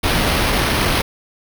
pink noise with sample-and-hold, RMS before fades -17 dBFS, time 0.03-1.02 s, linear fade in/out 10 ms, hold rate 7350 Hz, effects none

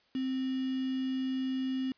sine tone with quantisation, 261.6 Hz, C4, in tune, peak -30 dBFS, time 0.15-1.92 s, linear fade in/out 2 ms, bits 7, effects white hiss -68 dBFS RMS until 1.97 s + resampled to 11025 Hz

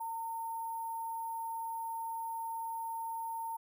sine tone with sample-and-hold, 911 Hz, A#5, 40 cents flat, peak -36 dBFS, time 0-3.57 s, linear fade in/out 10 ms, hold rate 11025 Hz, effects none

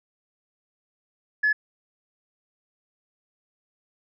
sine tone, 1709 Hz, G#6, 49 cents sharp, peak -17 dBFS, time 1.43-1.53 s, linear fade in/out 10 ms, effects tanh soft clip ceiling -14 dBFS

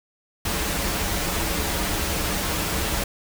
pink noise with comb filter, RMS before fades -25 dBFS, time 0.45-3.04 s, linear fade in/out 5 ms, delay 7.9 ms, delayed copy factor -0.5, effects none

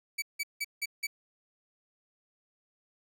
sawtooth tone bursts, 2288 Hz, D7, 46 cents flat, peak -27 dBFS, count 5, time 0.18-1.07 s, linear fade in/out 10 ms, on 42 ms, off 170 ms, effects none

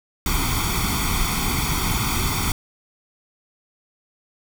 pink noise with comb filter, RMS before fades -22 dBFS, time 0.26-2.52 s, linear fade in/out 2 ms, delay 0.88 ms, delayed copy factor +0.9, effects none

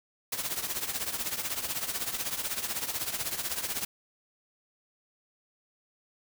white noise with tremolo, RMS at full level -30 dBFS, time 0.32-3.85 s, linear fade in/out 5 ms, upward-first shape triangle, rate 16 Hz, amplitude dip 80%, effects none

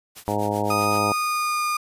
white noise with tremolo, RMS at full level -38 dBFS, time 0.15-1 s, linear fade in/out 20 ms, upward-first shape triangle, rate 7.8 Hz, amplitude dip 100%
harmonic tone, 103.83 Hz, G#2, in tune, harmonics 1 / 2 / 3 / 4 / 5 / 6 / 7 / 8 / 9, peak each -30 / -30 / -30 / -30 / -30 / -30 / -30 / -30 / -30 dBFS, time 0.28-1.12 s, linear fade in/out 0 ms
35% pulse tone with pitch glide, 1240 to 1216.6 Hz, D#6 to D#6, -6 to -39 cents, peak -20 dBFS, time 0.7-1.77 s, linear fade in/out 5 ms, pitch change -33 cents, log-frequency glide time 0.91-1.65 s
effects resampled to 32000 Hz

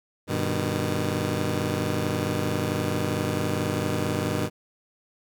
15% pulse chord, G augmented, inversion none, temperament just, 98 / 122.5 / 153.12 Hz, G2 / B2 / D#3, 0 / -14 / -27 cents, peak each -22 / -24 / -23 dBFS, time 0.27-4.5 s, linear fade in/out 50 ms, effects none

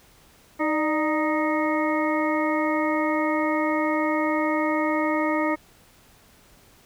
harmonic tone with a mistuned harmonic, 311.1 Hz, D#4, in tune, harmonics 1 / 2 / 3 / 4 / 6 / 7, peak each -24 / -27 / -29 / -30 / -32 / -32 dBFS, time 0.59-5.56 s, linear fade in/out 20 ms, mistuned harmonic 2, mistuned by -61 cents, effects pink hiss -55 dBFS RMS until 6.85 s

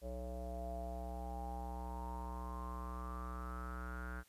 square tone with low-pass filter sweep, 61.74 Hz, B1, in tune, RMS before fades -44 dBFS, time 0.01-4.24 s, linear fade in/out 50 ms, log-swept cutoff 580 to 1500 Hz, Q 9.9, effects white hiss -69 dBFS RMS until 4.28 s + resampled to 32000 Hz

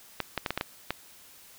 clicks, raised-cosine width 0.3 ms, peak -12 dBFS, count 7, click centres 0.203 / 0.377 / 0.462 / 0.506 / 0.576 / 0.611 / 0.906 s, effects white hiss -53 dBFS RMS until 1.58 s

